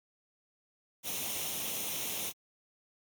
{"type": "noise with comb filter", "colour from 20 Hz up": "white", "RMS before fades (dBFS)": -36, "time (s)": [1.03, 2.33], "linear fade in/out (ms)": 50, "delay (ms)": 0.32, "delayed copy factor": 0.6, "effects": ["high-pass 100 Hz 12 dB/octave", "Opus 48 kbps"]}